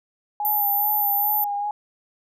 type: tone with vibrato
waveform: sine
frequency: 827 Hz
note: G#5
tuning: 8 cents flat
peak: -23 dBFS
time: 0.4-1.71 s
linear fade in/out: 2 ms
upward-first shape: sine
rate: 2.4 Hz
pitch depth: 34 cents each way
type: tone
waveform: sine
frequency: 14030 Hz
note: A9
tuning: 6 cents flat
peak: -20 dBFS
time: 0.45-1.44 s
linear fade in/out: 0 ms
effects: none